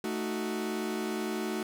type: chord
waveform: 40% pulse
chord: D# diminished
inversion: second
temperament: equal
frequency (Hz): 220 / 311.1 / 370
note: A3 / D#4 / F#4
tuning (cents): 0 / 0 / 0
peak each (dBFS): -34 / -37 / -34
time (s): 0.04-1.63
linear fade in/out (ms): 2
effects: none